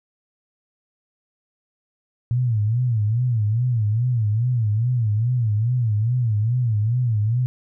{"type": "tone with vibrato", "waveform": "sine", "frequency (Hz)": 114.7, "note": "A#2", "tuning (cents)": -28, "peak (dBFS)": -17, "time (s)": [2.31, 7.46], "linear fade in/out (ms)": 0, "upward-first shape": "sine", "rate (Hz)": 2.4, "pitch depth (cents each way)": 170, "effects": []}